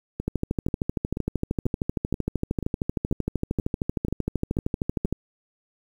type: two click trains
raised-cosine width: 3 ms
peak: -11 / -15 dBFS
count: 64 / 11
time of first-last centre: 0.28-5.126 / 0.2-5.054 s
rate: 13 / 2.06 Hz
effects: 8-bit